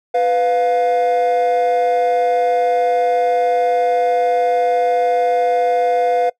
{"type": "tone pair together", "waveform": "triangle", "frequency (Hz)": [498.1, 704.4], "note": ["B4", "F5"], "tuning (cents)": [15, 15], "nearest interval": "tritone", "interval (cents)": 600, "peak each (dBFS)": -13, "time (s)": [0.14, 6.3], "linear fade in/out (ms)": 10, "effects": ["noise-tail reverb RT60 0.1 s tail -22 dB re dry", "tanh soft clip ceiling -6 dBFS"]}